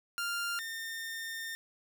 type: tone pair in turn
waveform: sawtooth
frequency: 1396.9 / 1816.4 Hz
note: F6 / A#6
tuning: 0 / -45 cents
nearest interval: perfect fourth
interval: 455 cents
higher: second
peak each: -29 / -34 dBFS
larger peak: first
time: 0.18-0.59 / 0.59-1.55 s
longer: second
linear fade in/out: 0 ms
effects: none